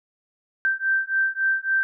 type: beating tone pair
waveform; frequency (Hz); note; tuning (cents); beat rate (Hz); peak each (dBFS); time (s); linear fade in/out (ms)
sine; 1562 / 1565.6; G6 / G6; -7 / -3; 3.6; -23; 0.65-1.83; 0
effects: none